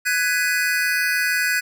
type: chord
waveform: square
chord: G# minor seventh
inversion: third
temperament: just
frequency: 1495.1 / 1661.2 / 1993.5 / 2492 Hz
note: F#6 / G#6 / B6 / D#7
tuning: +18 / 0 / +16 / +2 cents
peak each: -23 / -24 / -27 / -27 dBFS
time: 0.05-1.61 s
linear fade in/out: 20 ms
effects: none